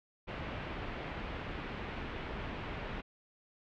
pink low-pass noise, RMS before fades -41 dBFS, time 0.27-3.02 s, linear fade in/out 20 ms, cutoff 3000 Hz, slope 24 dB/octave, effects none

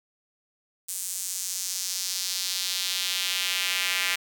square tone with high-pass filter sweep, 92.5 Hz, F#2, in tune, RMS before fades -29 dBFS, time 0.88-4.16 s, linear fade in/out 10 ms, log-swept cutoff 8400 to 2200 Hz, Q 1.7, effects none

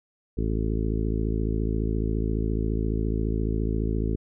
harmonic tone, 54.5 Hz, A1, 16 cents flat, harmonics 1 / 2 / 3 / 4 / 5 / 6 / 7 / 8, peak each -26 / -30 / -34 / -33 / -34 / -36 / -35 / -37 dBFS, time 0.37-4.16 s, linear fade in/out 10 ms, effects none

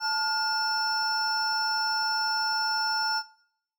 triangle tone cluster, 878 / 1424 / 5390 Hz, A5 / F6 / E8, -4 / +33 / +38 cents, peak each -28 dBFS, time 0-3.23 s, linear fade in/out 50 ms, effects noise-tail reverb RT60 0.7 s tail -20 dB re dry

